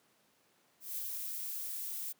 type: noise with ADSR envelope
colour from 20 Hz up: violet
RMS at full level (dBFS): -37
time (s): 0.8-2.13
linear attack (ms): 180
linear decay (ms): 10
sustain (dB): -3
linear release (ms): 18
effects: pink hiss -70 dBFS RMS until 2.19 s + high-pass 200 Hz 12 dB/octave